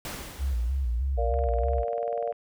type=noise with exponential decay; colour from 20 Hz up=pink; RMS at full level=-34 dBFS; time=0.05-1.3 s; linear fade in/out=1 ms; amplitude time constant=270 ms
type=tone with vibrato; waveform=sine; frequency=63 Hz; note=B1; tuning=35 cents sharp; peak=-24 dBFS; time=0.38-1.85 s; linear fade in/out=50 ms; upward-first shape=square; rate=3.2 Hz; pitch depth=120 cents each way
type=chord; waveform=sine; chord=Bb major; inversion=none; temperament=just; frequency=466.2 / 582.7 / 699.2 Hz; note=Bb4 / D5 / F5; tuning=0 / -14 / +2 cents; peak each=-31 dBFS; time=1.17-2.33 s; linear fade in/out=20 ms
type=click train; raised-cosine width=0.5 ms; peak=-32 dBFS; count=21; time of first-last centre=1.34-2.325 s; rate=20.3 Hz
effects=none